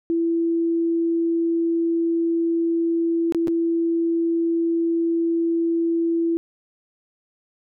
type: tone with dropouts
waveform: sine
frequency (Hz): 333.8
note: E4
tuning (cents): +22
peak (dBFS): -18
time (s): 0.1-6.37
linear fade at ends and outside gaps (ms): 0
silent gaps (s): 3.323-3.347 / 3.473-3.481
effects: none